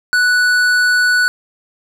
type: tone with tanh clipping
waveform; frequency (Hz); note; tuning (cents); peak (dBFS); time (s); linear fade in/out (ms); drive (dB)
sine; 1480; F#6; 0; -12; 0.13-1.28; 0; 13
effects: none